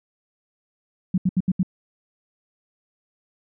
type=tone bursts; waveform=sine; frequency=184.1 Hz; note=F#3; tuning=8 cents flat; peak=-16 dBFS; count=5; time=1.14-1.631 s; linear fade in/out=5 ms; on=39 ms; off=74 ms; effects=none